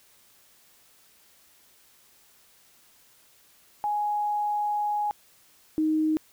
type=tone pair in turn; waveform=sine; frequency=833 / 312 Hz; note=G#5 / D#4; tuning=+5 / +5 cents; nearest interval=octave + perfect fourth; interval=1700 cents; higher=first; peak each=-24 / -21 dBFS; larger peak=second; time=3.84-5.11 / 5.78-6.17 s; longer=first; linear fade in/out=0 ms; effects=white hiss -59 dBFS RMS until 6.32 s